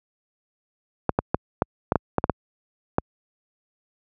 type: clicks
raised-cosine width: 1 ms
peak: -4 dBFS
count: 10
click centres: 1.093 / 1.189 / 1.345 / 1.621 / 1.921 / 1.957 / 2.183 / 2.241 / 2.297 / 2.984 s
effects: high-pass 60 Hz 12 dB/octave